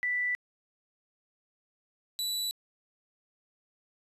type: tone pair in turn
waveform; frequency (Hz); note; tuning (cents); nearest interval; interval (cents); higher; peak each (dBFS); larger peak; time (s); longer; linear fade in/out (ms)
sine / sawtooth; 1975.5 / 3951; B6 / B7; 0 / 0; octave; 1200; second; -27; neither; 0.03-0.35 / 2.19-2.51; neither; 0
effects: resampled to 32000 Hz + 11-bit